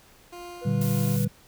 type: tone with tremolo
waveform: 20% pulse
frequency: 350.8 Hz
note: F4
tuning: 8 cents sharp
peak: -33 dBFS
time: 0.32-1.17 s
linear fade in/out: 10 ms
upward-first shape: sine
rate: 1.9 Hz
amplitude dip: 35%
type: tone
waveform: triangle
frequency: 490 Hz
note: B4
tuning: 14 cents flat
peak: -33 dBFS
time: 0.61-1.28 s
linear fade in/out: 20 ms
type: chord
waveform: sine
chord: G minor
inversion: first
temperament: equal with one note detuned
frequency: 116.54 / 146.83 / 193.63 Hz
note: Bb2 / D3 / G3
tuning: 0 / 0 / -21 cents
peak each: -26 dBFS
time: 0.65-1.28 s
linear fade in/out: 10 ms
type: noise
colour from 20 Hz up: blue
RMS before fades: -36 dBFS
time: 0.81-1.25 s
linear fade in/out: 5 ms
effects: pink hiss -55 dBFS RMS until 1.47 s